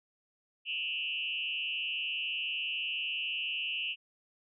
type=tone with frequency modulation; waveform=sine; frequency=2794 Hz; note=F7; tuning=in tune; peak=-32 dBFS; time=0.65-3.96 s; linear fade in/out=50 ms; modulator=150 Hz; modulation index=1.5; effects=none